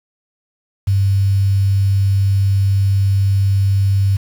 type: tone with quantisation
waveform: sine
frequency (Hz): 98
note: G2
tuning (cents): 0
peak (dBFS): -11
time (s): 0.87-4.17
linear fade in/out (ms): 10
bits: 6
effects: none